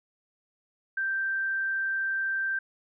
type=tone; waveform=sine; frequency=1568 Hz; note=G6; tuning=in tune; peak=-26 dBFS; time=0.97-2.59 s; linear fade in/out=5 ms; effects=none